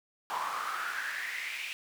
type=noise with high-pass filter sweep; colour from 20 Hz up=brown; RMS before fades=-36 dBFS; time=0.3-1.73 s; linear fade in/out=0 ms; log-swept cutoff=960 to 2600 Hz; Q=5.8; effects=none